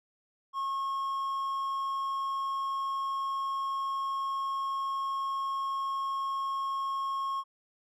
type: tone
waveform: triangle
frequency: 1087 Hz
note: C#6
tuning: 34 cents flat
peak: -28 dBFS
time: 0.53-7.44 s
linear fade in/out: 50 ms
effects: none